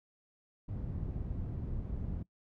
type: low-pass noise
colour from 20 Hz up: white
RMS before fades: -38 dBFS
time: 0.68-2.23 s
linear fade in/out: 10 ms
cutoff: 120 Hz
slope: 12 dB/octave
effects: noise-tail reverb RT60 0.1 s tail -20 dB re dry